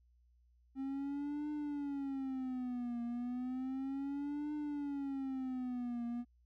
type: tone with vibrato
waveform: triangle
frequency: 266 Hz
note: C4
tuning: 29 cents sharp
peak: -35 dBFS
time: 0.75-6.25 s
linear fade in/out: 50 ms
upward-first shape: triangle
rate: 0.33 Hz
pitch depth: 210 cents each way
effects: added 60 Hz sine -66 dBFS peak until 6.45 s